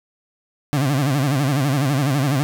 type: tone with vibrato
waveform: 30% pulse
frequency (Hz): 138.59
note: C#3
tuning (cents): 0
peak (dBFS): -14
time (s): 0.73-2.43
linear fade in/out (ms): 0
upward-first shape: sine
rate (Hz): 12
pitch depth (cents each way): 140
effects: none